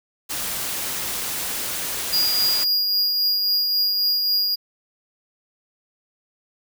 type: noise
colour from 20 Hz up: white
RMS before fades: -27 dBFS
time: 0.29-2.65 s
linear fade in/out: 20 ms
type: tone with tremolo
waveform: square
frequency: 4851 Hz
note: D#8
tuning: 45 cents flat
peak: -17 dBFS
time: 2.12-4.56 s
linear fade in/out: 20 ms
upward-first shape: triangle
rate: 3.7 Hz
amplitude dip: 35%
effects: none